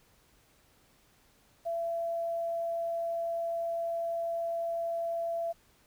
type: tone with quantisation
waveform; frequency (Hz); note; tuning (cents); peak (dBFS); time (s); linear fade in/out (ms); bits
sine; 673; E5; +36; -30; 1.65-5.53; 20; 10
effects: pink hiss -65 dBFS RMS until 5.86 s